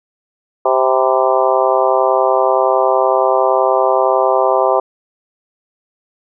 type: harmonic tone with a mistuned harmonic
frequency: 130.7 Hz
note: C3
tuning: 1 cent flat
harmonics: 3 / 4 / 5 / 6 / 7 / 8 / 9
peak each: -18 / -16 / -16 / -18 / -21 / -19 / -22 dBFS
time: 0.65-4.8 s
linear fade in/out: 5 ms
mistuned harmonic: 8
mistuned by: -55 cents
effects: none